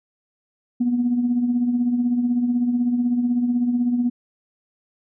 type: tone with tremolo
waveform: sine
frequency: 243.1 Hz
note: B3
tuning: 27 cents flat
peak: -14 dBFS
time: 0.8-4.1 s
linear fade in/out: 10 ms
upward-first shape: triangle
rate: 16 Hz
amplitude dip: 60%
effects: tanh soft clip ceiling -11 dBFS